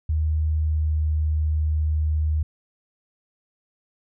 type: tone with pitch glide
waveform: sine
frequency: 77.7 to 77.12 Hz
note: D#2 to D#2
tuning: -2 to -15 cents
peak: -19 dBFS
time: 0.09-2.43 s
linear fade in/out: 5 ms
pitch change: -13 cents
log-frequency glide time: 0.57-0.98 s
effects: none